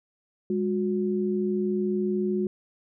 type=tone pair together; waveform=sine; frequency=204 / 363.5 Hz; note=G#3 / F#4; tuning=-31 / -31 cents; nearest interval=minor seventh; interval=1000 cents; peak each=-26 dBFS; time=0.5-2.47 s; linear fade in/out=2 ms; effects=none